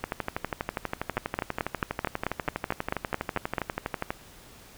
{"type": "two click trains", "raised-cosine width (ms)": 0.5, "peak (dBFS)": [-13, -11], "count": [51, 12], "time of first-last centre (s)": [[0.04, 4.105], [1.17, 3.582]], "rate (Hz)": [12.3, 4.56], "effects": ["pink hiss -51 dBFS RMS until 4.77 s"]}